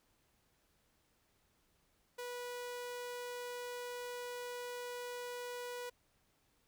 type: tone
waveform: sawtooth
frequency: 489.2 Hz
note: B4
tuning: 16 cents flat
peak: -38 dBFS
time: 2.18-5.9 s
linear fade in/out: 10 ms
effects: pink hiss -75 dBFS RMS until 6.67 s